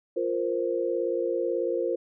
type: chord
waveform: sine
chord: F suspended fourth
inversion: none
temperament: just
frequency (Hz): 349.2 / 465.6 / 523.8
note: F4 / Bb4 / C5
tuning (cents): 0 / -2 / +2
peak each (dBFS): -29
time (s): 0.16-1.96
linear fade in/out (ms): 10
effects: none